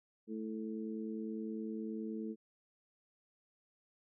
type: harmonic tone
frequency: 109.8 Hz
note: A2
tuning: 3 cents flat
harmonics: 2 / 3 / 4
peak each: -40 / -44 / -46 dBFS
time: 0.27-2.36 s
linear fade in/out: 50 ms
effects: none